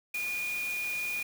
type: tone in noise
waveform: sine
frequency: 2440 Hz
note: D#7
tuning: 34 cents flat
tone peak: -31 dBFS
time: 0.14-1.23 s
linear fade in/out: 5 ms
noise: white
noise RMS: -42 dBFS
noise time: 0.14-1.23 s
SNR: +8 dB
effects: none